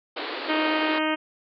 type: band-pass noise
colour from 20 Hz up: pink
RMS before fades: -32 dBFS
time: 0.16-0.99 s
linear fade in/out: 10 ms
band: 270 to 4600 Hz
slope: 96 dB/octave
type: harmonic tone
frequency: 311.1 Hz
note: D#4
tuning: in tune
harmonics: 1 / 2 / 3 / 4 / 5 / 6 / 7 / 8 / 9 / 10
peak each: -26 / -29 / -31 / -32 / -33 / -34 / -34 / -35 / -36 / -36 dBFS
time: 0.48-1.16 s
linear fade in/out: 20 ms
effects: none